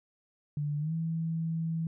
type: tone with pitch glide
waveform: sine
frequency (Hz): 147.2 to 163.33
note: D3 to E3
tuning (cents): +4 to -16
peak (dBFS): -29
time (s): 0.57-1.87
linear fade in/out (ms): 2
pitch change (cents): +180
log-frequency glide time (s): 0.79-0.93
effects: none